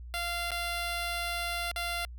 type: tone with dropouts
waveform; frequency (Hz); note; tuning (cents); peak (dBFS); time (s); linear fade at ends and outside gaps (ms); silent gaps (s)
10% pulse; 692; F5; -16; -23; 0.14-2.05; 0; 0.506-0.516 / 1.715-1.761
effects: added 60 Hz sine -41 dBFS peak until 2.18 s